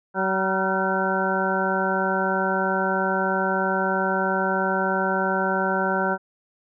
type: harmonic tone with a mistuned harmonic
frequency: 190 Hz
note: F#3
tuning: 46 cents sharp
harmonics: 1 / 2 / 3 / 4 / 5 / 7 / 8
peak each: -28 / -28 / -28 / -28 / -28 / -28 / -28 dBFS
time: 0.14-6.18 s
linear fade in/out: 50 ms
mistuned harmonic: 7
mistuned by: +60 cents
effects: none